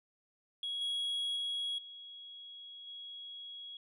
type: tone with level steps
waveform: sine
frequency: 3322 Hz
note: G#7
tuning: in tune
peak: -34 / -30 / -32 / -47 / -44 dBFS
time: 0.63-3.77 s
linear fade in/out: 2 ms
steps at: 0.81 / 1.36 / 1.78 / 2.87 s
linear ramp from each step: 5 ms
effects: tanh soft clip ceiling -32 dBFS